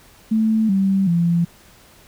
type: tone with pitch steps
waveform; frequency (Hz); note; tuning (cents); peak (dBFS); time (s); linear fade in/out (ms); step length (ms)
sine; 220 / 193.75 / 170.63; A3 / G3 / F3; 0 / -20 / -40; -14; 0.31-1.45; 10; 380
effects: pink hiss -49 dBFS RMS until 2.07 s